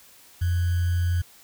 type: tone with sample-and-hold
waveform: sine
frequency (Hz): 87.31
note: F2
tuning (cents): 0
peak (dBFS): -20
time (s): 0.41-1.22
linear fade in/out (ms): 10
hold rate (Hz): 1575
effects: white hiss -52 dBFS RMS until 1.43 s